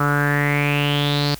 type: tone with low-pass filter sweep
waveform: sawtooth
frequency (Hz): 144.8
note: D3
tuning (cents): -24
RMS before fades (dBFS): -19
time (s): 0-1.35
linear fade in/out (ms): 5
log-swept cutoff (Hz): 1300 to 4600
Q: 7.3
effects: added 54 Hz sine -42 dBFS peak until 1.39 s + white hiss -41 dBFS RMS until 1.39 s